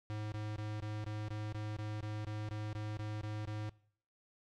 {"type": "tone bursts", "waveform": "square", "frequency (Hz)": 106.5, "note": "G#2", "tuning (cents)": 44, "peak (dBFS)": -39, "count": 15, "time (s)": [0.1, 3.694], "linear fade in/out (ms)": 0, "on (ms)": 220, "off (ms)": 21, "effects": ["noise-tail reverb RT60 0.6 s tail -22 dB re dry", "low-pass 5000 Hz 12 dB/octave"]}